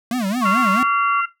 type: tone with vibrato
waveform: square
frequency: 220 Hz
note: A3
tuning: in tune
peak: -20 dBFS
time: 0.11-0.83 s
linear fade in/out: 2 ms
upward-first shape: sine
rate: 4.6 Hz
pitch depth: 260 cents each way
type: tone with pitch glide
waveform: sine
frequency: 1108.7 to 1135.9 Hz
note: C#6 to C#6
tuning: 0 to +42 cents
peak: -17 dBFS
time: 0.41-1.22 s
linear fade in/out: 20 ms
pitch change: +42 cents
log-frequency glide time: 0.69-0.88 s
type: harmonic tone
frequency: 688 Hz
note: F5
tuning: 26 cents flat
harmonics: 2 / 3 / 4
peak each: -18 / -28 / -26 dBFS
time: 0.45-1.26 s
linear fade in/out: 10 ms
effects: noise-tail reverb RT60 0.2 s tail -17 dB re dry